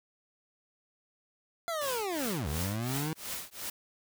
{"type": "linear two-way sweep", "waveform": "25% pulse", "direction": "down then up", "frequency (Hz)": [692, 69.3, 161.3], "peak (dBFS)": -28, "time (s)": [1.68, 3.13], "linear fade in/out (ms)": 0, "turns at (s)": 2.48}
{"type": "noise with tremolo", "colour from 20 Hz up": "white", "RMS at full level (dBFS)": -36, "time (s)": [1.81, 3.7], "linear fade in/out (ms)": 5, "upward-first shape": "triangle", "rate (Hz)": 2.8, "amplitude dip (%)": 100}
{"effects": []}